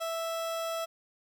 30% pulse tone, 659 Hz, E5, 1 cent flat, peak -29 dBFS, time 0-0.86 s, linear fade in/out 20 ms, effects none

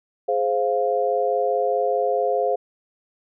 sine chord, F minor, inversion first, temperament just, 419.1 / 523.8 / 698.5 Hz, Ab4 / C5 / F5, +16 / +2 / 0 cents, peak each -24 / -22 / -23 dBFS, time 0.28-2.56 s, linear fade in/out 10 ms, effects none

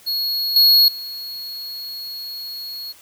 square tone with level steps, 4326 Hz, C#8, 43 cents flat, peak -20 / -10 / -29 dBFS, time 0.06-2.93 s, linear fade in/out 20 ms, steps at 0.56 / 0.88 s, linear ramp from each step 2 ms, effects white hiss -48 dBFS RMS until 3.01 s + high-pass 60 Hz 12 dB/octave

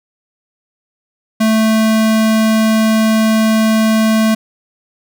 square tone, 220 Hz, A3, in tune, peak -10 dBFS, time 1.4-4.35 s, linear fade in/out 10 ms, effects none

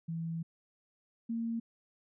sine tone pair in turn, 164.81 / 229.7 Hz, E3 / A#3, 0 / -25 cents, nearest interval tritone, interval 575 cents, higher second, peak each -34 / -32 dBFS, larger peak second, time 0.08-0.43 / 1.29-1.6 s, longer first, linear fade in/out 10 ms, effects none

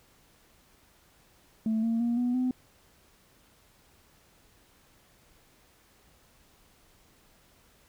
sine tone with pitch steps, 220.7 / 228.5 / 236.5 / 244.9 / 253.5 Hz, A3 / A#3 / A#3 / B3 / B3, +5 / -34 / +25 / -14 / +45 cents, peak -23 dBFS, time 1.66-2.51 s, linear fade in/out 2 ms, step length 170 ms, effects tanh soft clip ceiling -22 dBFS + pink hiss -62 dBFS RMS until 7.88 s

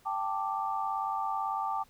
sine chord, G suspended second, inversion none, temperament just, 784 / 882 / 1176 Hz, G5 / A5 / D6, 0 / +4 / +2 cents, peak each -34 dBFS, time 0.05-1.84 s, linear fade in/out 20 ms, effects pink hiss -63 dBFS RMS until 1.89 s

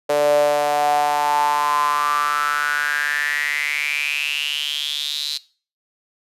sawtooth tone with high-pass filter sweep, 146.83 Hz, D3, in tune, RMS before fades -20 dBFS, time 0.09-5.38 s, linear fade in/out 10 ms, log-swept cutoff 530 to 4100 Hz, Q 8.4, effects noise-tail reverb RT60 0.4 s tail -20 dB re dry + resampled to 32000 Hz

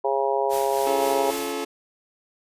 harmonic tone, 136.6 Hz, C#3, 25 cents flat, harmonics 3 / 4 / 5 / 6 / 7, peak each -25 / -26 / -27 / -28 / -28 dBFS, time 0.04-1.31 s, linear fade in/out 10 ms
white noise with tremolo, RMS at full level -33 dBFS, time 0.49-1.54 s, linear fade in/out 50 ms, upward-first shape triangle, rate 3.8 Hz, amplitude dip 50%
sawtooth chord, Db augmented, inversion none, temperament just, 277.2 / 346.5 / 433.1 Hz, Db4 / F4 / A4, 0 / -14 / -27 cents, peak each -28 / -29 / -25 dBFS, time 0.86-1.65 s, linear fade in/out 10 ms
effects resampled to 32000 Hz

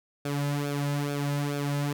sawtooth tone with flanger, 143.6 Hz, D3, 39 cents flat, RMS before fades -29 dBFS, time 0.25-1.93 s, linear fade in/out 5 ms, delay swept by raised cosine 1 to 2.7 ms, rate 2.3 Hz, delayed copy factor -0.7, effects none

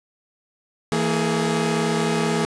sawtooth tone cluster, 163.8 / 228.4 / 418.4 Hz, E3 / A#3 / G#4, -11 / -35 / +13 cents, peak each -20 dBFS, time 0.92-2.45 s, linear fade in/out 0 ms, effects resampled to 22050 Hz + 7-bit

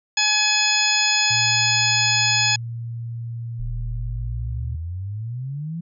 harmonic tone, 845 Hz, G#5, 30 cents sharp, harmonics 1 / 2 / 3 / 4 / 5 / 6 / 8, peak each -28 / -26 / -22 / -24 / -26 / -23 / -24 dBFS, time 0.17-2.56 s, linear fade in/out 5 ms
sine tone, 116.6 Hz, A#2, 1 cent sharp, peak -27 dBFS, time 1.3-4.76 s, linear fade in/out 10 ms
sine exponential sweep, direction up, 32.7 to 171.9 Hz, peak -26 dBFS, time 3.59-5.81 s, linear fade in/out 10 ms
effects none

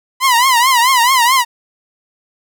sawtooth tone with vibrato, 999 Hz, B5, 20 cents sharp, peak -5 dBFS, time 0.2-1.45 s, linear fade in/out 50 ms, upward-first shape triangle, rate 4.6 Hz, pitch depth 160 cents each way, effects none

